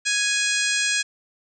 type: harmonic tone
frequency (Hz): 830.6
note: G#5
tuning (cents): 0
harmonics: 2 / 3 / 4 / 5 / 6 / 7 / 8 / 9 / 10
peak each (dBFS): -25 / -26 / -29 / -30 / -31 / -33 / -30 / -30 / -33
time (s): 0.05-1.03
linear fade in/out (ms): 20
effects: none